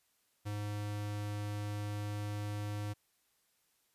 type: tone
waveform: square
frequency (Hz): 103.83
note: G#2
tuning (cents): 0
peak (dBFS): -37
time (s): 0.45-2.94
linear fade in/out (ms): 20
effects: white hiss -75 dBFS RMS until 3.94 s + resampled to 32000 Hz